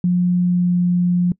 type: tone with pitch glide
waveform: sine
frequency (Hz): 178.2 to 177.17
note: F3 to F3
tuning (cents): +35 to +25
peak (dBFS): -13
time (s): 0.04-1.32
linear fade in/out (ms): 2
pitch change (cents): -10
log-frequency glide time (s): 0.41-0.76
effects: noise-tail reverb RT60 0.1 s tail -23 dB re dry